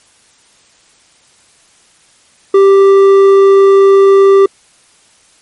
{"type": "tone with hard clipping", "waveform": "sine", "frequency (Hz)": 392, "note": "G4", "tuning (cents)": 0, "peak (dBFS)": -4, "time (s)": [2.54, 4.46], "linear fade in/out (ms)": 5, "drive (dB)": 6, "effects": ["white hiss -48 dBFS RMS until 5.41 s", "MP3 48 kbps"]}